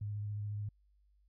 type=tone with vibrato; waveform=sine; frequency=103.83 Hz; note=G#2; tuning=in tune; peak=-36 dBFS; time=0.01-0.69 s; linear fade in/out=5 ms; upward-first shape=square; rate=14 Hz; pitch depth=14 cents each way; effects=added 50 Hz sine -66 dBFS peak until 1.28 s